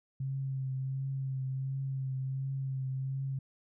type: tone with vibrato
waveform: sine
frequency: 133.6 Hz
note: C3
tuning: 36 cents sharp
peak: -32 dBFS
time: 0.2-3.39 s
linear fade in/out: 5 ms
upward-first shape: triangle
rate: 1.4 Hz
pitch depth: 29 cents each way
effects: none